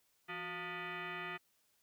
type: tone with frequency modulation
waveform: sine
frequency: 364.7 Hz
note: F#4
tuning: 25 cents flat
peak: -40 dBFS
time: 0.28-1.38 s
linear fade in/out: 20 ms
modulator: 533 Hz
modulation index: 4.4
effects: white hiss -75 dBFS RMS until 1.82 s